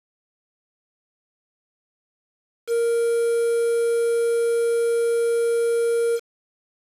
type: tone with quantisation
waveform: triangle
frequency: 466.2 Hz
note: A#4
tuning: in tune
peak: -16 dBFS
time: 2.67-6.2 s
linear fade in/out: 50 ms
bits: 6
effects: resampled to 32000 Hz